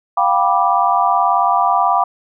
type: chord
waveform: sine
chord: G dominant seventh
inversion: third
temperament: just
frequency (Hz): 705.6 / 784 / 980 / 1176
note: F5 / G5 / B5 / D6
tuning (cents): +18 / 0 / -14 / +2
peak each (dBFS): -17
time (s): 0.17-2.04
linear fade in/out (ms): 5
effects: none